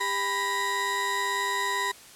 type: tone cluster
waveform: 35% pulse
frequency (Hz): 398.6 / 994 / 1890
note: G4 / B5 / A#6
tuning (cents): +29 / +11 / +23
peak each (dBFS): -34 / -26 / -29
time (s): 0-1.92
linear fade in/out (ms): 10
effects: white hiss -49 dBFS RMS until 2.15 s + low-pass 11000 Hz 12 dB/octave